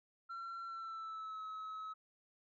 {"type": "tone with pitch glide", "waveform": "sine", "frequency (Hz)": [1359, 1286.4], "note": ["F6", "E6"], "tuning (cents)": [-48, -43], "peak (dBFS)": -40, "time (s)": [0.29, 1.94], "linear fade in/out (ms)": 20, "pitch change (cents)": -95, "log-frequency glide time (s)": [0.64, 1.42], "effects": ["tanh soft clip ceiling -42 dBFS"]}